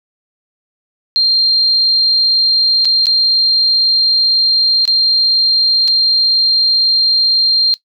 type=tone with dropouts; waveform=sine; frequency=4186 Hz; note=C8; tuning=in tune; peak=-8 dBFS; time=1.16-7.74 s; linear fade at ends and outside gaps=0 ms; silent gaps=2.848-2.854 / 3.057-3.068 / 4.853-4.877 / 5.877-5.881 s; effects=noise-tail reverb RT60 0.1 s tail -17 dB re dry